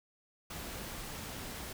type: noise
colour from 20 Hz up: pink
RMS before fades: -43 dBFS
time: 0.5-1.73 s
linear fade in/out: 5 ms
effects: none